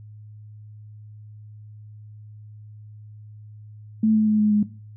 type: tone with pitch steps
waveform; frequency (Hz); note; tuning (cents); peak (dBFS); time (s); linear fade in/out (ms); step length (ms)
sine; 218.4 / 216 / 213.7 / 211.3 / 209; A3 / A3 / G#3 / G#3 / G#3; -13 / -32 / +50 / +30 / +11; -15; 4.03-4.63; 5; 120
effects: noise-tail reverb RT60 0.4 s tail -17 dB re dry + added 106 Hz sine -40 dBFS peak until 4.96 s